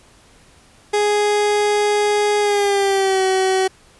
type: tone with pitch glide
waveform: 30% pulse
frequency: 415.3 to 378.6 Hz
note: G#4 to F#4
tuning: 0 to +40 cents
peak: -12 dBFS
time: 0.93-3.68 s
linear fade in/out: 10 ms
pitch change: -160 cents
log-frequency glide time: 2.4-3.23 s
effects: pink hiss -50 dBFS RMS until 3.99 s + resampled to 24000 Hz